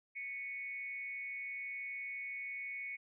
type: tone with amplitude modulation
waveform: sine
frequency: 2217 Hz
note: C#7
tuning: in tune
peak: -37 dBFS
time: 0.15-2.97 s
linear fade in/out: 20 ms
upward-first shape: sine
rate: 241 Hz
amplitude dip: 65%
effects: none